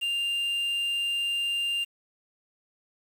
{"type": "tone with quantisation", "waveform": "triangle", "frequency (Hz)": 2796, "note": "F7", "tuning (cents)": 1, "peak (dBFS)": -24, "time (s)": [0.01, 1.85], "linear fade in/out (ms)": 20, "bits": 8, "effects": []}